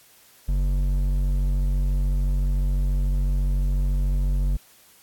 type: tone with hard clipping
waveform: sine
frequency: 47 Hz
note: F#1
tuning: 28 cents sharp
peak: -21 dBFS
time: 0.48-4.57 s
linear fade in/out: 10 ms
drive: 8 dB
effects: white hiss -54 dBFS RMS until 5.02 s + AAC 64 kbps